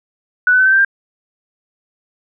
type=tone with pitch steps; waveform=sine; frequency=1480 / 1501.5 / 1523.4 / 1545.5 / 1568 / 1590.8 Hz; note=F#6 / F#6 / G6 / G6 / G6 / G6; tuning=0 / +25 / -50 / -25 / 0 / +25 cents; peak=-8 dBFS; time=0.47-0.848 s; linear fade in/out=2 ms; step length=63 ms; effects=none